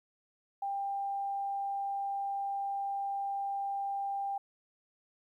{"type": "tone", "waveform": "sine", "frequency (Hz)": 794, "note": "G5", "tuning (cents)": 22, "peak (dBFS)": -32, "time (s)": [0.62, 4.38], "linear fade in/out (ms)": 5, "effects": ["12-bit"]}